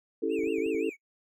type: chord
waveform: sine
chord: A dominant seventh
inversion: first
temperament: equal with one note detuned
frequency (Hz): 277.2 / 329.6 / 392 / 441.5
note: C#4 / E4 / G4 / A4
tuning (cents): 0 / 0 / 0 / +6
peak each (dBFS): -34 / -31 / -34 / -29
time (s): 0.22-0.9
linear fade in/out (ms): 10
type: tone with vibrato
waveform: triangle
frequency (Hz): 2489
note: D#7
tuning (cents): 0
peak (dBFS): -39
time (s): 0.29-0.97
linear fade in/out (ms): 50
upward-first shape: triangle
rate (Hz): 5.7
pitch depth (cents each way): 220
type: clicks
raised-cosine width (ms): 2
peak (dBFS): -36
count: 6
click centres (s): 0.391 / 0.436 / 0.473 / 0.584 / 0.663 / 0.747
effects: noise-tail reverb RT60 0.1 s tail -23 dB re dry